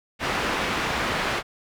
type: low-pass noise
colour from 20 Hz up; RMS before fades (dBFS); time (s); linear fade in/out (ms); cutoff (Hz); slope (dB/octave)
white; -26; 0.19-1.43; 50; 2100; 12
effects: none